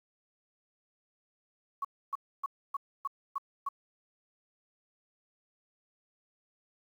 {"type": "tone bursts", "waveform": "sine", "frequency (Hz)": 1112, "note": "C#6", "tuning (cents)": 5, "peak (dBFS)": -30, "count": 7, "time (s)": [1.82, 3.689], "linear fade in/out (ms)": 5, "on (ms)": 27, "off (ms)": 280, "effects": ["10-bit"]}